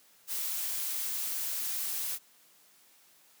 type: noise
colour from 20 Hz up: blue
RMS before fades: -34 dBFS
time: 0.27-2.19 s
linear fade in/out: 50 ms
effects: white hiss -62 dBFS RMS until 3.4 s + high-pass 150 Hz 12 dB/octave